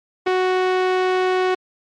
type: tone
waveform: sawtooth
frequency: 370 Hz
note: F#4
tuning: in tune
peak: -12 dBFS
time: 0.26-1.55 s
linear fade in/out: 10 ms
effects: low-pass 3000 Hz 12 dB/octave + MP3 64 kbps